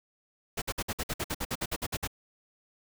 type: noise bursts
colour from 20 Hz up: pink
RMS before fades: -32 dBFS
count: 15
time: 0.57-2.075 s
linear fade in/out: 10 ms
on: 49 ms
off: 55 ms
effects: none